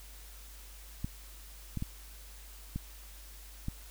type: clicks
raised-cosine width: 5 ms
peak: -22 dBFS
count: 5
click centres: 1.045 / 1.773 / 1.824 / 2.76 / 3.684 s
effects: added 50 Hz sine -49 dBFS peak until 3.9 s + white hiss -54 dBFS RMS until 3.9 s